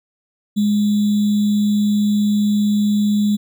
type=tone with sample-and-hold; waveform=sine; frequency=207.7 Hz; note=G#3; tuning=in tune; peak=-13 dBFS; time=0.56-3.37 s; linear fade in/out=20 ms; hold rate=3675 Hz; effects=none